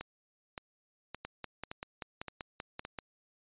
two click trains, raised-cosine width 0.3 ms, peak -23 / -24 dBFS, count 10 / 6, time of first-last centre 1.25-2.987 / 0.01-2.851 s, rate 5.18 / 1.76 Hz, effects resampled to 8000 Hz

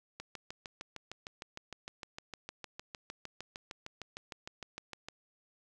click train, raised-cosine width 0.2 ms, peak -25 dBFS, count 33, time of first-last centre 0.2-5.085 s, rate 6.55 Hz, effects none

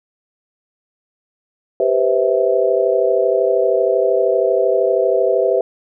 sine chord, C major seventh, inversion second, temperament just, 392.4 / 490.5 / 523.3 / 654.1 Hz, G4 / B4 / C5 / E5, +2 / -12 / 0 / -14 cents, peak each -18 dBFS, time 1.8-5.61 s, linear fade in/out 2 ms, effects none

